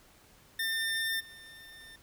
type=tone with level steps; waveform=25% pulse; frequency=1802 Hz; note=A6; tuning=41 cents sharp; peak=-26 / -45 dBFS; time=0.59-1.96 s; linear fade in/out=5 ms; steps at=1.19 s; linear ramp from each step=20 ms; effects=pink hiss -60 dBFS RMS until 2.02 s